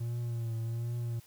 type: tone with vibrato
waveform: triangle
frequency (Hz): 116.54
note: A#2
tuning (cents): 0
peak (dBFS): -30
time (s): 0-1.2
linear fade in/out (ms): 10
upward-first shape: triangle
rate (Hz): 1.3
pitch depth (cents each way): 51
effects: white hiss -60 dBFS RMS until 1.26 s